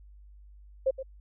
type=tone with echo; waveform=sine; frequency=530 Hz; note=C5; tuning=22 cents sharp; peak=-21 dBFS; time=0.86-0.91 s; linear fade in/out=10 ms; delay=120 ms; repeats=1; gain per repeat=-12 dB; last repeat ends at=1.03 s; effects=added 50 Hz sine -49 dBFS peak until 1.2 s